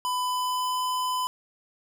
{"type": "tone with pitch glide", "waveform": "square", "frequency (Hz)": [1000, 1008.1], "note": ["B5", "B5"], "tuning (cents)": [21, 35], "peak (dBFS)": -26, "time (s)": [0.05, 1.27], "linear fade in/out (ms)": 0, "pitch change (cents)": 14, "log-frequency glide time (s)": [0.22, 0.82], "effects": []}